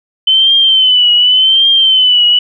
sine tone with vibrato, 3053 Hz, G7, 46 cents flat, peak -5 dBFS, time 0.27-2.39 s, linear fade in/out 5 ms, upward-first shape triangle, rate 0.88 Hz, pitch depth 89 cents each way, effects none

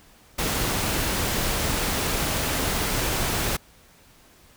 pink noise, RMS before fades -25 dBFS, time 0.38-3.57 s, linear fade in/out 10 ms, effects pink hiss -54 dBFS RMS until 4.56 s

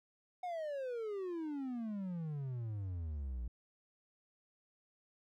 triangle exponential sweep, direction down, 737 to 56.6 Hz, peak -36 dBFS, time 0.43-3.48 s, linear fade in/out 5 ms, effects none

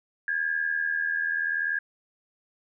sine tone pair together, 1625.4 / 1706 Hz, G#6 / G#6, -38 / +46 cents, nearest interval minor second, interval 84 cents, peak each -26 / -30 dBFS, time 0.28-1.79 s, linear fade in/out 2 ms, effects none

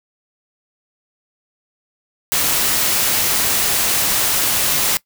white noise, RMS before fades -17 dBFS, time 2.32-4.97 s, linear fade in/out 0 ms, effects noise-tail reverb RT60 0.1 s tail -21 dB re dry

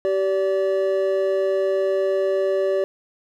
triangle tone pair together, 385.8 / 577.4 Hz, G4 / D5, -28 / -30 cents, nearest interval perfect fifth, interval 698 cents, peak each -19 dBFS, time 0.05-2.84 s, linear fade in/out 0 ms, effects none

